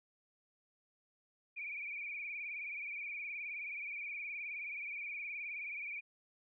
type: tone with vibrato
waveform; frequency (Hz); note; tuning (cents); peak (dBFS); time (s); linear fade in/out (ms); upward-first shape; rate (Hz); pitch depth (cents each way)
sine; 2351; D7; +1; -40; 1.56-6.01; 20; triangle; 19; 94
effects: none